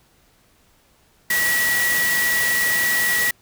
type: tone in noise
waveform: sine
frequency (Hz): 1933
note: B6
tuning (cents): -38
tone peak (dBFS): -18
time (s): 1.3-3.31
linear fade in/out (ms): 5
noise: white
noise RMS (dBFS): -24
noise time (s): 1.3-3.31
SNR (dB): +3
effects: pink hiss -58 dBFS RMS until 3.41 s